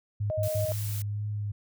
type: tone bursts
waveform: sine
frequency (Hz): 103.4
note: G#2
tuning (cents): -7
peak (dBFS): -26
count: 3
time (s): 0.2-0.656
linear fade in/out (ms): 10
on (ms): 110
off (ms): 63
type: tone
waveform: sine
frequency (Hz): 622.3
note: D#5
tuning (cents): 0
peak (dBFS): -28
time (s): 0.3-0.72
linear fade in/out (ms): 0
type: noise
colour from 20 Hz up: blue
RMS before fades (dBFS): -39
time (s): 0.43-1.02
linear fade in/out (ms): 2
type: tone with vibrato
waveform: sine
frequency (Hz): 103.8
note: G#2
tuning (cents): 0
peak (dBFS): -29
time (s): 0.68-1.52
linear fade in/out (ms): 10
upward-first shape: triangle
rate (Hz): 2.1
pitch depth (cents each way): 23
effects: none